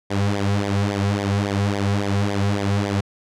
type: tone with flanger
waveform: sawtooth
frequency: 100.5 Hz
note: G2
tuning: 44 cents sharp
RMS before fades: -21 dBFS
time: 0.1-3.01 s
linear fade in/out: 10 ms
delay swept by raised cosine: 0.71 to 3.41 ms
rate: 3.6 Hz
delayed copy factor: -0.85
effects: low-pass 7000 Hz 12 dB/octave